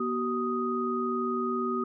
sine tone cluster, 241.3 / 379.1 / 1247 Hz, B3 / F#4 / D#6, -40 / +42 / +3 cents, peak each -31 dBFS, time 0-1.84 s, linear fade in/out 5 ms, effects none

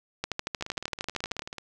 two click trains, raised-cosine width 0.2 ms, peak -12 / -20 dBFS, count 16 / 19, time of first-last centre 0.24-1.394 / 0.61-1.583 s, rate 13 / 18.5 Hz, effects none

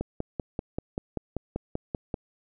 click train, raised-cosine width 2 ms, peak -16 dBFS, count 12, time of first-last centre 0.01-2.142 s, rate 5.16 Hz, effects none

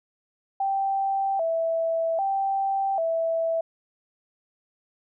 sine tone with vibrato, 717 Hz, F5, 45 cents sharp, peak -22 dBFS, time 0.6-3.61 s, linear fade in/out 5 ms, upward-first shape square, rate 0.63 Hz, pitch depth 150 cents each way, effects none

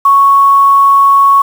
sine tone with quantisation, 1108.7 Hz, C#6, in tune, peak -3 dBFS, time 0.05-1.42 s, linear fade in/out 5 ms, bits 5, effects none

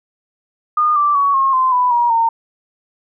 sine tone with pitch steps, 1220 / 1171 / 1123.9 / 1078.8 / 1035.4 / 993.8 / 953.9 / 915.6 Hz, D#6 / D6 / C#6 / C#6 / C6 / B5 / A#5 / A#5, -34 / -5 / +24 / -47 / -18 / +11 / +40 / -31 cents, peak -11 dBFS, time 0.77-2.29 s, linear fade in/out 5 ms, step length 190 ms, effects none

